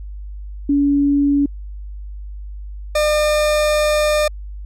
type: tone pair in turn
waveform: sine / 40% pulse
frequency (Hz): 284 / 603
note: C#4 / D5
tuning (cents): +42 / +46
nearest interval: octave + minor second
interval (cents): 1304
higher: second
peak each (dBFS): -12 / -13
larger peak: first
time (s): 0.69-1.46 / 2.95-4.28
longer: second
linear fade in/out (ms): 5
effects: added 50 Hz sine -28 dBFS peak until 4.65 s + low-pass 11000 Hz 12 dB/octave